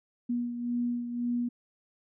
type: beating tone pair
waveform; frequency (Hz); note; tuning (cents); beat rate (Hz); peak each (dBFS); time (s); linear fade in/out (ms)
sine; 240.6 / 242.5; B3 / B3; -45 / -31; 1.9; -29 / -37; 0.29-1.49; 10
effects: none